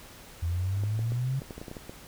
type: exponential sweep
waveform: sine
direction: up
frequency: 82.41 to 137.3 Hz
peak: -26 dBFS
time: 0.42-1.4 s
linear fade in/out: 10 ms
type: clicks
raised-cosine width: 2 ms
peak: -26 dBFS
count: 11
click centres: 0.836 / 0.992 / 1.12 / 1.419 / 1.508 / 1.58 / 1.615 / 1.682 / 1.714 / 1.768 / 1.895 s
effects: pink hiss -49 dBFS RMS until 2.07 s